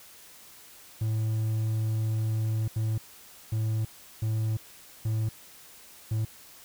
triangle tone bursts at uneven times, 110 Hz, A2, in tune, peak -23 dBFS, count 6, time 1.01-2.68 / 2.76-2.98 / 3.52-3.85 / 4.22-4.57 / 5.05-5.29 / 6.11-6.25 s, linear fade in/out 5 ms, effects white hiss -51 dBFS RMS until 6.64 s

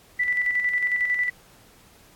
sine tone with tremolo, 1975.5 Hz, B6, in tune, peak -19 dBFS, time 0.19-1.3 s, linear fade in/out 10 ms, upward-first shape square, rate 11 Hz, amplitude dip 45%, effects pink hiss -54 dBFS RMS until 2.15 s + AAC 64 kbps

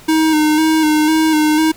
square tone with vibrato, 311.1 Hz, D#4, in tune, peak -11 dBFS, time 0.08-1.72 s, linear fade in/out 10 ms, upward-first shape square, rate 2 Hz, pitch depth 30 cents each way, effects pink hiss -41 dBFS RMS until 1.76 s

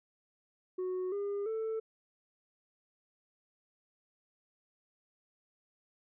sine tone with pitch steps, 368.4 / 404.1 / 443.2 Hz, F#4 / G#4 / A4, -7 / -47 / +13 cents, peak -30 dBFS, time 0.78-1.8 s, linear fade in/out 10 ms, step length 340 ms, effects tanh soft clip ceiling -32 dBFS

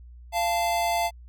square tone pair together, 690.2 / 880 Hz, F5 / A5, -21 / 0 cents, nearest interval major third, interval 421 cents, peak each -25 / -28 dBFS, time 0.32-1.11 s, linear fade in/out 50 ms, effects added 60 Hz sine -43 dBFS peak until 1.28 s

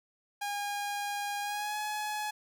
sawtooth tone with pitch glide, 815 to 845.2 Hz, G#5 to G#5, -33 to +30 cents, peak -29 dBFS, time 0.41-2.31 s, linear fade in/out 10 ms, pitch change +63 cents, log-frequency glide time 1.41-1.78 s, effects none

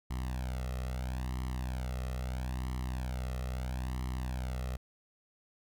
sawtooth tone with flanger, 63.3 Hz, B1, 43 cents sharp, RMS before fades -36 dBFS, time 0.1-4.77 s, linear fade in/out 10 ms, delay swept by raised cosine 0.98 to 1.56 ms, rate 0.76 Hz, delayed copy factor +0.85, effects none

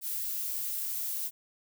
violet noise, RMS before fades -34 dBFS, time 0.01-1.31 s, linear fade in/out 50 ms, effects none

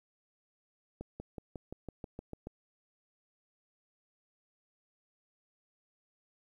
accelerating click train, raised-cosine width 2 ms, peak -28 dBFS, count 10, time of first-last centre 1.01-2.47 s, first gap 190 ms, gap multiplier 0.96, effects 11-bit

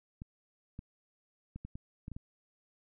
clicks, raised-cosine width 5 ms, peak -30 dBFS, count 8, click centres 0.219 / 0.791 / 1.56 / 1.65 / 1.755 / 2.081 / 2.117 / 2.165 s, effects none

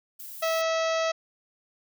violet noise, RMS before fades -41 dBFS, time 0.19-0.62 s, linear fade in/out 10 ms
harmonic tone, 650 Hz, E5, 24 cents flat, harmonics 1 / 2 / 3 / 4 / 5 / 6 / 7 / 8 / 9 / 10, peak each -25 / -31 / -35 / -37 / -39 / -41 / -42 / -43 / -44 / -45 dBFS, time 0.42-1.12 s, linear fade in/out 10 ms
effects none

